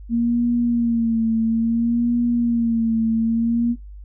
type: tone with vibrato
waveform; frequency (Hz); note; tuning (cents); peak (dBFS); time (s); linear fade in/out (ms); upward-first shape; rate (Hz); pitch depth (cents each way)
sine; 231.8; A#3; -10; -16; 0.09-3.76; 50; sine; 0.59; 53
effects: noise-tail reverb RT60 0.2 s tail -23 dB re dry + added 50 Hz sine -35 dBFS peak until 4.04 s